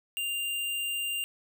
sine tone with sample-and-hold, 2794 Hz, F7, in tune, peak -29 dBFS, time 0.17-1.24 s, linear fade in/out 0 ms, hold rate 11025 Hz, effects none

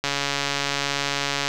click train, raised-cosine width 0.2 ms, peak -6 dBFS, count 204, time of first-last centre 0.04-1.48 s, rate 141 Hz, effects none

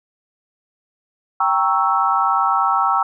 sine chord, G diminished seventh, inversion none, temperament equal, 784 / 932.3 / 1108.7 / 1318.5 Hz, G5 / Bb5 / Db6 / Fb6, 0 / 0 / 0 / 0 cents, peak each -20 / -21 / -21 / -18 dBFS, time 1.4-3.03 s, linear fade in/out 5 ms, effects none

